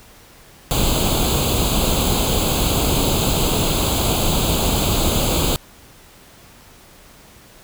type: noise with comb filter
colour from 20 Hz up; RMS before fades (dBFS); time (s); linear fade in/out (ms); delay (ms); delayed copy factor
pink; -18; 0.71-5.56; 0; 0.27; +0.85
effects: pink hiss -46 dBFS RMS until 7.63 s